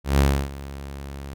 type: tone with ADSR envelope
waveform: sawtooth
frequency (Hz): 69.3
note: C#2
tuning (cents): 0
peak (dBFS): -10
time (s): 0.04-1.34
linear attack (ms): 150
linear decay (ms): 300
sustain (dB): -19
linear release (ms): 6
effects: none